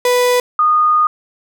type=tone pair in turn; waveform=35% pulse / sine; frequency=493.9 / 1229.5 Hz; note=B4 / D#6; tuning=0 / -21 cents; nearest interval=octave + major third; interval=1579 cents; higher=second; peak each=-9 / -9 dBFS; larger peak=neither; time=0.05-0.4 / 0.59-1.07 s; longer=second; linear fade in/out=2 ms; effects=none